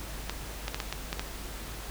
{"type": "clicks", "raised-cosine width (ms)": 0.2, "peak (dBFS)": -14, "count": 7, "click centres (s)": [0.296, 0.681, 0.745, 0.802, 0.926, 1.129, 1.195], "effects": ["added 50 Hz sine -40 dBFS peak until 1.9 s", "pink hiss -42 dBFS RMS until 1.9 s"]}